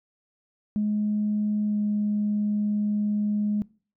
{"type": "tone with pitch glide", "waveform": "sine", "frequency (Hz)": [210.1, 208.6], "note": ["G#3", "G#3"], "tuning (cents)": [20, 8], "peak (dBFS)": -21, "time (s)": [0.76, 3.62], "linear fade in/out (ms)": 0, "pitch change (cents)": -12, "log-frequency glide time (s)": [1.66, 1.77], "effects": ["noise-tail reverb RT60 0.4 s tail -23 dB re dry", "tanh soft clip ceiling -17 dBFS"]}